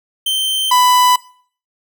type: tone pair in turn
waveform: 45% pulse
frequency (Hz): 3115 / 994.9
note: G7 / B5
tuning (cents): -12 / +12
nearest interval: octave + minor sixth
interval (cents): 1976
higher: first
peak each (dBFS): -14 / -9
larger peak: second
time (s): 0.26-0.71 / 0.71-1.16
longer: neither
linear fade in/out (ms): 5
effects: noise-tail reverb RT60 0.5 s tail -21 dB re dry